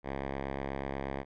5% pulse tone with low-pass filter, 68.3 Hz, C#2, 25 cents flat, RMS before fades -37 dBFS, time 0.03-1.25 s, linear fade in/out 50 ms, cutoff 1900 Hz, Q 1, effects none

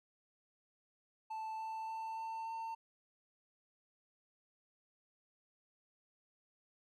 triangle tone with pitch steps, 880 / 885.6 / 891.3 / 896.9 / 902.7 Hz, A5 / A5 / A5 / A5 / A5, 0 / +11 / +22 / +33 / +44 cents, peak -38 dBFS, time 1.3-2.75 s, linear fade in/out 10 ms, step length 290 ms, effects none

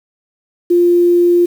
sine tone with quantisation, 349.2 Hz, F4, in tune, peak -7 dBFS, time 0.7-1.46 s, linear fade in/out 10 ms, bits 6, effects none

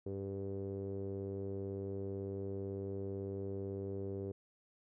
sawtooth tone with low-pass filter, 98 Hz, G2, in tune, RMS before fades -41 dBFS, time 0.06-4.32 s, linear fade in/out 5 ms, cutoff 430 Hz, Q 7.4, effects none

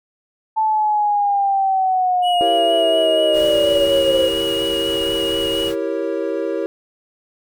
sine linear sweep, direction down, 880 to 520 Hz, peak -14 dBFS, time 0.56-4.29 s, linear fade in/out 20 ms
triangle tone with vibrato, 2900 Hz, F#7, 35 cents flat, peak -20 dBFS, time 2.22-5.72 s, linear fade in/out 50 ms, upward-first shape sine, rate 4.2 Hz, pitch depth 14 cents each way
triangle chord, E diminished seventh, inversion none, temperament equal with one note detuned, 329.6 / 392 / 466.2 / 551.8 Hz, E4 / G4 / Bb4 / Db5, 0 / 0 / 0 / -8 cents, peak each -23 dBFS, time 2.41-6.66 s, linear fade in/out 0 ms
pink noise, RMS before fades -33 dBFS, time 3.32-5.76 s, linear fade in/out 50 ms
effects none

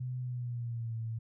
sine tone with pitch glide, 126.3 to 113.17 Hz, B2 to A2, +39 to +49 cents, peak -34 dBFS, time 0-1.19 s, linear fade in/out 10 ms, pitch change -190 cents, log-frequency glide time 0.19-0.97 s, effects none

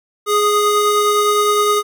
square tone pair together, 416.6 / 1240.1 Hz, G#4 / D#6, +5 / -6 cents, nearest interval octave + perfect fifth, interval 1889 cents, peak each -16 dBFS, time 0.26-1.83 s, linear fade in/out 50 ms, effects none

